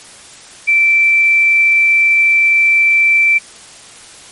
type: tone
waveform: sine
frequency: 2336 Hz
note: D7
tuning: 10 cents flat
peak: -7 dBFS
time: 0.67-3.39 s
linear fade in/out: 20 ms
effects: white hiss -37 dBFS RMS until 4.31 s + MP3 48 kbps